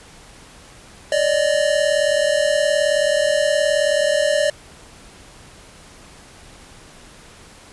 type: tone pair together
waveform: square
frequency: 574 / 612.9 Hz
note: D5 / D#5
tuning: -40 / -26 cents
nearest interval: minor second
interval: 114 cents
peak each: -19 dBFS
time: 1.12-4.5 s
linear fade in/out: 2 ms
effects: pink hiss -44 dBFS RMS until 7.72 s + resampled to 24000 Hz